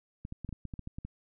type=clicks; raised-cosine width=5 ms; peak=-27 dBFS; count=11; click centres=0.251 / 0.324 / 0.447 / 0.491 / 0.527 / 0.653 / 0.738 / 0.793 / 0.874 / 0.985 / 1.05 s; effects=none